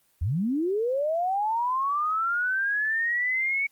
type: linear sweep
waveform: sine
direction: up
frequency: 69 to 2246 Hz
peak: -23 dBFS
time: 0.21-3.67 s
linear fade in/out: 10 ms
effects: white hiss -66 dBFS RMS until 3.71 s + Opus 24 kbps